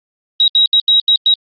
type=tone bursts at uneven times; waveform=sine; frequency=3830 Hz; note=A#7; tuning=46 cents sharp; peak=-7 dBFS; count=6; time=0.4-0.48 / 0.55-0.66 / 0.73-0.8 / 0.88-1 / 1.08-1.16 / 1.26-1.34 s; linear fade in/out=2 ms; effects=Opus 32 kbps